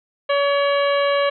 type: harmonic tone with a mistuned harmonic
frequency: 566 Hz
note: C#5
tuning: 36 cents sharp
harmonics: 1 / 2 / 3 / 4 / 5 / 6 / 7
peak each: -17 / -23 / -27 / -29 / -31 / -33 / -34 dBFS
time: 0.29-1.3 s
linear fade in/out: 10 ms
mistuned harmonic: 6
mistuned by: -90 cents
effects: none